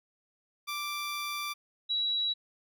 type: tone pair in turn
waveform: 15% pulse / sine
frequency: 1174.7 / 3897 Hz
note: D6 / B7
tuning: 0 / -24 cents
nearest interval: octave + major sixth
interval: 2076 cents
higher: second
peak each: -27 dBFS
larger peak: neither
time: 0.67-1.54 / 1.89-2.34 s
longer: first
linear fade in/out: 20 ms
effects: none